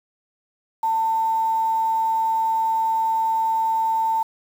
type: tone with quantisation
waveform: sine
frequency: 895 Hz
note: A5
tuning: 29 cents sharp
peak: -18 dBFS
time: 0.83-4.23 s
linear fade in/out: 5 ms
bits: 7
effects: none